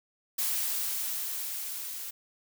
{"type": "noise with level ramp", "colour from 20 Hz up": "blue", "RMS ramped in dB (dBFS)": [-29, -39], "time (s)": [0.38, 2.11], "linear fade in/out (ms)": 10, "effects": []}